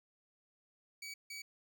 20% pulse tone bursts at uneven times, 2277 Hz, C#7, 46 cents sharp, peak -39 dBFS, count 2, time 1.02-1.14 / 1.3-1.42 s, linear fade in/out 5 ms, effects none

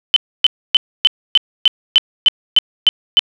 sine tone bursts, 3046 Hz, F#7, 50 cents sharp, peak -5 dBFS, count 11, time 0.14-3.193 s, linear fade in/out 0 ms, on 23 ms, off 280 ms, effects none

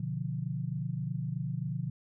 sine chord, B diminished, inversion none, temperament equal, 123.47 / 146.83 / 174.61 Hz, B2 / D3 / F3, 0 / 0 / 0 cents, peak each -36 / -35 / -37 dBFS, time 0-1.9 s, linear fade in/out 5 ms, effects none

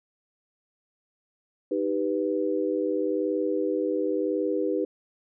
sine chord, Eb augmented, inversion none, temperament equal, 311.1 / 392 / 493.9 Hz, Eb4 / G4 / B4, 0 / 0 / 0 cents, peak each -28 dBFS, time 1.71-4.85 s, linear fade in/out 5 ms, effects none

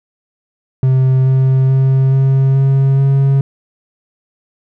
triangle tone with pitch steps, 130.81 / 132.02 / 133.25 / 134.49 / 135.74 / 137 Hz, C3 / C3 / C3 / C3 / C#3 / C#3, 0 / +16 / +32 / +48 / -36 / -20 cents, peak -6 dBFS, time 0.83-3.41 s, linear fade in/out 2 ms, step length 430 ms, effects none

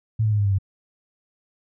sine tone with pitch steps, 110.5 / 107.54 / 104.66 / 101.86 / 99.13 / 96.47 Hz, A2 / A2 / G#2 / G#2 / G2 / G2, +8 / -39 / +14 / -33 / +20 / -27 cents, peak -17 dBFS, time 0.19-0.586 s, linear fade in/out 10 ms, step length 66 ms, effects none

